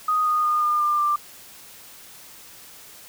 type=tone with pitch steps; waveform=sine; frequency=1244.5 / 1232.3 / 1220.3 / 1208.4 / 1196.6 / 1184.9 Hz; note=D#6 / D#6 / D#6 / D6 / D6 / D6; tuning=0 / -17 / -34 / +49 / +32 / +15 cents; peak=-18 dBFS; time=0.08-1.16 s; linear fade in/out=5 ms; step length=180 ms; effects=white hiss -45 dBFS RMS until 3.08 s